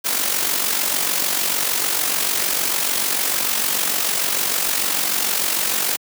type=noise with amplitude modulation; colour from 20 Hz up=white; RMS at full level=-18 dBFS; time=0.04-5.97 s; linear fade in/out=20 ms; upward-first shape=sine; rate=46.7 Hz; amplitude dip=55%; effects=high-pass 200 Hz 12 dB/octave